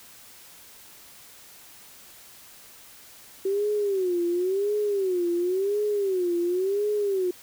sine tone with vibrato, 380.3 Hz, F#4, 48 cents sharp, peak -22 dBFS, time 3.45-7.31 s, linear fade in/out 5 ms, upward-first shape sine, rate 0.94 Hz, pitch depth 170 cents each way, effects white hiss -49 dBFS RMS until 7.42 s

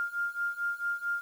sine beating tone pair, 1400 / 1404.5 Hz, F6 / F6, +4 / +9 cents, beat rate 4.5 Hz, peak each -34 / -32 dBFS, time 0-1.21 s, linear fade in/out 0 ms, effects 9-bit

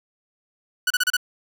sawtooth tone bursts, 1480 Hz, F#6, in tune, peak -14 dBFS, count 5, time 0.87-1.168 s, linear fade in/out 5 ms, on 34 ms, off 32 ms, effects none

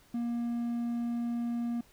triangle tone, 236.5 Hz, A#3, 25 cents sharp, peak -28 dBFS, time 0.14-1.81 s, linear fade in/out 5 ms, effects pink hiss -62 dBFS RMS until 1.92 s

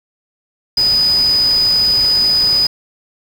sine tone in noise, 4978 Hz, D#8, in tune, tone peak -10 dBFS, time 0.77-2.67 s, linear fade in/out 5 ms, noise pink, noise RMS -28 dBFS, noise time 0.77-2.67 s, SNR +15 dB, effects none

